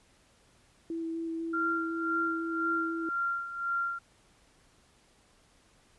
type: tone with vibrato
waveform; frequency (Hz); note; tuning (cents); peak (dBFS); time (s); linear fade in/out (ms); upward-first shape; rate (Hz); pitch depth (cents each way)
sine; 328.9; E4; -4; -32; 0.9-3.09; 2; square; 4; 8
type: tone with tremolo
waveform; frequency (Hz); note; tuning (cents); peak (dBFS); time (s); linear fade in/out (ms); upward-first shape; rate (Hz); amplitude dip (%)
sine; 1383; F6; -17; -27; 1.53-3.99; 10; sine; 1.9; 70
effects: pink hiss -64 dBFS RMS until 5.98 s + resampled to 24000 Hz